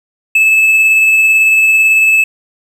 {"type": "tone with tremolo", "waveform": "triangle", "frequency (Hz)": 2610, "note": "E7", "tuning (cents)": -18, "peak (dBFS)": -3, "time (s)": [0.35, 2.24], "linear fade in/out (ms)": 5, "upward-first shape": "triangle", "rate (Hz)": 18, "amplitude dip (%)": 25, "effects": ["7-bit"]}